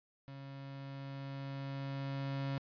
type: tone with level ramp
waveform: 35% pulse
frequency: 137.3 Hz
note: C#3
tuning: 16 cents flat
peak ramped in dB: -45 to -33 dBFS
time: 0.28-2.58 s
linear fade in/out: 0 ms
effects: resampled to 11025 Hz